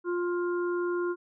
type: harmonic tone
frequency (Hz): 351.4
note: F4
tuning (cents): +11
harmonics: 1 / 3 / 4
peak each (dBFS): -27 / -38 / -38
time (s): 0.04-1.16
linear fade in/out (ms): 50
effects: none